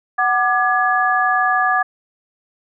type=tone cluster; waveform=sine; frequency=745 / 1192 / 1687 Hz; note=F#5 / D6 / G#6; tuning=+12 / +25 / +27 cents; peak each=-18 dBFS; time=0.18-1.83 s; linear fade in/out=10 ms; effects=none